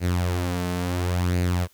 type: tone with flanger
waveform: sawtooth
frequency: 89 Hz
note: F2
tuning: 33 cents sharp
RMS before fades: -24 dBFS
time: 0-1.68 s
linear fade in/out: 50 ms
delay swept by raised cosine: 0.44 to 4.64 ms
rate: 0.72 Hz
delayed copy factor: +0.55
effects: white hiss -59 dBFS RMS until 1.73 s